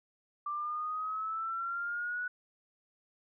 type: exponential sweep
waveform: sine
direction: up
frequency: 1174.7 to 1480 Hz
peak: -33 dBFS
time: 0.46-2.28 s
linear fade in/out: 5 ms
effects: none